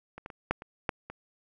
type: clicks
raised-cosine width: 0.5 ms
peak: -27 / -25 / -28 / -11 / -27 / -12 / -25 dBFS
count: 7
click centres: 0.18 / 0.261 / 0.302 / 0.51 / 0.621 / 0.892 / 1.1 s
effects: none